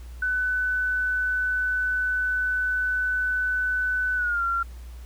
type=tone with pitch glide; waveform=sine; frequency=1500 to 1375.5 Hz; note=F#6 to F6; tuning=+23 to -27 cents; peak=-22 dBFS; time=0.22-4.63 s; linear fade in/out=5 ms; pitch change=-150 cents; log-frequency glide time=4.16-4.43 s; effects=added 60 Hz sine -37 dBFS peak until 5.05 s + pink hiss -54 dBFS RMS until 5.05 s